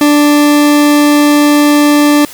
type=tone; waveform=40% pulse; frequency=293.7 Hz; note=D4; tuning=in tune; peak=-4 dBFS; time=0.01-2.25 s; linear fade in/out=2 ms; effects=white hiss -31 dBFS RMS until 2.33 s